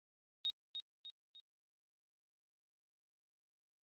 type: tone with echo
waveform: sine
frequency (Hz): 3729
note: A#7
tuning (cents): 0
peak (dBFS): -34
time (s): 0.45-0.5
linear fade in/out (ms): 0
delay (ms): 300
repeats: 3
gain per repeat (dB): -7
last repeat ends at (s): 1.4
effects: Opus 24 kbps